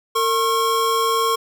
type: tone pair together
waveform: square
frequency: 455.8 / 1084.1 Hz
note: A#4 / C#6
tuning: -39 / -39 cents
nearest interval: octave + minor third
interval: 1500 cents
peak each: -22 / -19 dBFS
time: 0.15-1.36 s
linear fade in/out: 10 ms
effects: none